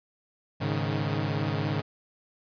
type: chord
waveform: sawtooth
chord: Ab suspended fourth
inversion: none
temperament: equal with one note detuned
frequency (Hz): 105.09 / 138.59 / 155.56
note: Ab2 / Db3 / Eb3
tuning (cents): +21 / 0 / 0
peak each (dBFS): -27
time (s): 0.6-1.82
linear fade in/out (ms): 20
effects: resampled to 11025 Hz